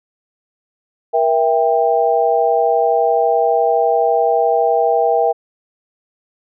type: chord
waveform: sine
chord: E diminished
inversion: second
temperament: just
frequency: 474.7 / 659.3 / 791.1 Hz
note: Bb4 / E5 / G5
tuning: +31 / 0 / +16 cents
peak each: -16 dBFS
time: 1.13-5.33 s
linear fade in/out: 20 ms
effects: none